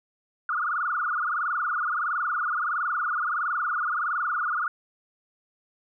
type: tone with frequency modulation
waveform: sine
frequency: 1317 Hz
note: E6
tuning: 2 cents flat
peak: -24 dBFS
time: 0.49-4.68 s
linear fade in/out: 2 ms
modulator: 21.5 Hz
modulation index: 6.9
effects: none